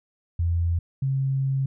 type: tone pair in turn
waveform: sine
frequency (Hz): 85 / 134.93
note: F2 / C#3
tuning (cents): -46 / -46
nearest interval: minor sixth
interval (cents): 800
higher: second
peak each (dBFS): -20 / -21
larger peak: first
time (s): 0.39-0.79 / 1.02-1.66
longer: second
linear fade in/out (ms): 5
effects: none